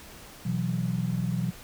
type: chord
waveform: sine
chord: B suspended fourth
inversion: none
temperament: equal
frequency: 123.47 / 164.81 / 185 Hz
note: B2 / E3 / F#3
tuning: 0 / 0 / 0 cents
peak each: -30 dBFS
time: 0.45-1.51 s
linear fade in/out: 10 ms
effects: pink hiss -47 dBFS RMS until 1.63 s